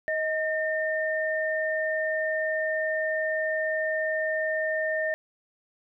sine tone pair together, 629 / 1814.4 Hz, D#5 / A#6, +19 / -47 cents, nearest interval octave + tritone, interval 1834 cents, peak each -27 / -28 dBFS, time 0.08-5.14 s, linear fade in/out 0 ms, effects none

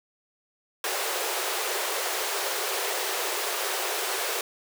pink high-pass noise, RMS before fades -29 dBFS, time 0.84-4.41 s, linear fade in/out 2 ms, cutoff 360 Hz, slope 96 dB/octave, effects none

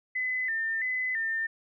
sine tone with vibrato, 1907 Hz, A#6, 39 cents sharp, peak -27 dBFS, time 0.15-1.47 s, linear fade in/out 10 ms, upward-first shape square, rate 1.5 Hz, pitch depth 98 cents each way, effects none

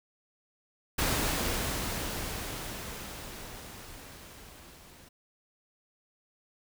pink noise with level ramp, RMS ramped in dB -28 to -54 dBFS, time 0.98-5.09 s, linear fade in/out 10 ms, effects none

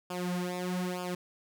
sawtooth tone with flanger, 180 Hz, F#3, 47 cents flat, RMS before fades -34 dBFS, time 0.1-1.15 s, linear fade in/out 5 ms, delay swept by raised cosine 0.5 to 4.9 ms, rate 1.1 Hz, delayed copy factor -0.85, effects none

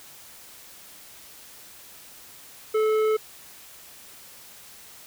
triangle tone with tanh clipping, 433.9 Hz, A4, 24 cents flat, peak -21 dBFS, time 2.74-3.17 s, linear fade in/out 10 ms, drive 15 dB, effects white hiss -47 dBFS RMS until 5.06 s

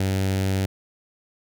sawtooth tone with notch filter, 96 Hz, G2, 36 cents flat, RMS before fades -23 dBFS, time 0-0.66 s, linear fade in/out 5 ms, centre 1100 Hz, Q 1.5, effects none

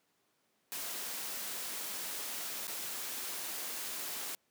white noise with dropouts, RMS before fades -40 dBFS, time 0.72-4.35 s, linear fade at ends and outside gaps 0 ms, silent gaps 2.67-2.679 s, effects pink hiss -75 dBFS RMS until 4.5 s + high-pass 200 Hz 12 dB/octave

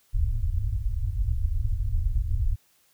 pink low-pass noise, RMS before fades -25 dBFS, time 0.13-2.56 s, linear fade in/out 20 ms, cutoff 110 Hz, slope 96 dB/octave, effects white hiss -64 dBFS RMS until 2.93 s

